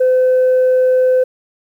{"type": "tone", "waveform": "sine", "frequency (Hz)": 511, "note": "C5", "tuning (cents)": -41, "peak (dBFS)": -7, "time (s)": [0, 1.24], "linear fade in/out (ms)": 10, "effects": ["tanh soft clip ceiling -7 dBFS", "8-bit"]}